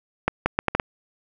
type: accelerating click train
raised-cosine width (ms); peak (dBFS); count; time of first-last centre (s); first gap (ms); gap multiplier
0.5; -4; 6; 0.28-0.798; 180; 0.72
effects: none